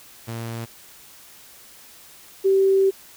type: tone pair in turn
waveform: sawtooth / sine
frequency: 115.1 / 387.1 Hz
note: A#2 / G4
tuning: -22 / -22 cents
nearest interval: octave + major sixth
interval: 2100 cents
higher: second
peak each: -25 / -14 dBFS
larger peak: second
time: 0.27-0.66 / 2.44-2.91 s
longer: second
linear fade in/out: 20 ms
effects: white hiss -47 dBFS RMS until 3.16 s